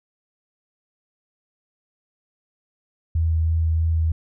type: tone with vibrato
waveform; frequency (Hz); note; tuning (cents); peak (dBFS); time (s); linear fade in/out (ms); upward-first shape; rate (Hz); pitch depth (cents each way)
sine; 81.1; E2; -28; -17; 3.15-4.12; 5; sine; 3.1; 12
effects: none